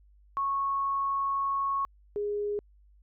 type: tone pair in turn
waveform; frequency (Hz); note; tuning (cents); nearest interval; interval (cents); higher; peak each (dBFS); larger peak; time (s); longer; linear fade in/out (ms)
sine; 1102 / 412.8; C#6 / G#4; -11 / -10; octave + perfect fourth; 1699; first; -26 / -28; first; 0.37-1.85 / 2.16-2.59; first; 0
effects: added 50 Hz sine -56 dBFS peak until 3.02 s